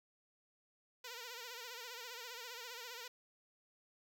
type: tone with vibrato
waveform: 5% pulse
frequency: 480 Hz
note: B4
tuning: 49 cents flat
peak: -35 dBFS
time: 1.04-3.08 s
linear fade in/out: 5 ms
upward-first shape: sine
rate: 15 Hz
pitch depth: 94 cents each way
effects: none